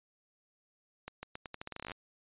accelerating click train, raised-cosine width 0.3 ms, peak -25 dBFS, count 17, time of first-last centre 1.08-1.918 s, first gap 150 ms, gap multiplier 0.83, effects resampled to 8000 Hz

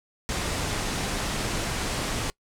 pink low-pass noise, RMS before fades -29 dBFS, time 0.29-2.3 s, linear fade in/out 0 ms, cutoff 9700 Hz, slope 24 dB/octave, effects noise-tail reverb RT60 0.1 s tail -24 dB re dry

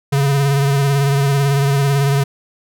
square tone with vibrato, 139.5 Hz, C#3, 11 cents sharp, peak -13 dBFS, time 0.12-2.24 s, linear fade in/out 10 ms, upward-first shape sine, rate 18 Hz, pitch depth 37 cents each way, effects none

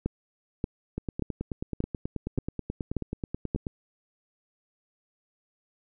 two click trains, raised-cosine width 3 ms, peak -18 / -14 dBFS, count 26 / 7, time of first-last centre 0.98-3.668 / 0.06-3.548 s, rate 9.3 / 1.72 Hz, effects none

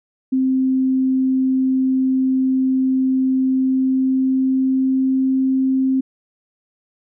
sine tone with pitch glide, 261.6 to 263.7 Hz, C4 to C4, 0 to +14 cents, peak -14 dBFS, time 0.32-6.01 s, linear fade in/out 10 ms, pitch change +14 cents, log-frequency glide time 3.46-5.36 s, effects none

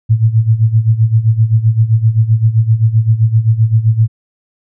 sine tone with tremolo, 111.7 Hz, A2, 27 cents sharp, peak -4 dBFS, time 0.09-4.08 s, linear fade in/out 20 ms, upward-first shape sine, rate 7.7 Hz, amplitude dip 80%, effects none

